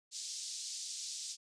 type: band-pass noise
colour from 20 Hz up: pink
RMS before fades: -43 dBFS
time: 0.11-1.37 s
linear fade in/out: 50 ms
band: 4500 to 7800 Hz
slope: 24 dB/octave
effects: resampled to 22050 Hz